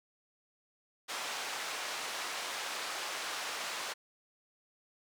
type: band-pass noise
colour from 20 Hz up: pink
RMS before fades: -39 dBFS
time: 1.08-3.94 s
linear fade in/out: 20 ms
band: 770 to 7100 Hz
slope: 12 dB/octave
effects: none